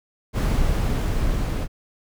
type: noise with level ramp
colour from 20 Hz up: brown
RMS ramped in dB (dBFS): -19 to -24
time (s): 0.33-1.68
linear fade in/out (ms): 50
effects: none